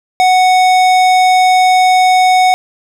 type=tone with tanh clipping; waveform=sine; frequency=740 Hz; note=F#5; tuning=in tune; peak=-8 dBFS; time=0.2-2.54 s; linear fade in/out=0 ms; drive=18 dB; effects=none